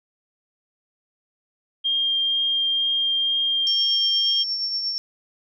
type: tone with vibrato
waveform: sine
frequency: 3206 Hz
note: G7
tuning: 38 cents sharp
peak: -19 dBFS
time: 1.84-4.44 s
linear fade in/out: 20 ms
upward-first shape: triangle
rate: 2.1 Hz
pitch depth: 8 cents each way
type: tone with tremolo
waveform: sine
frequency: 5450 Hz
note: F8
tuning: 43 cents flat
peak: -21 dBFS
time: 3.67-4.98 s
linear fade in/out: 0 ms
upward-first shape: triangle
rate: 8.5 Hz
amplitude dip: 45%
effects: none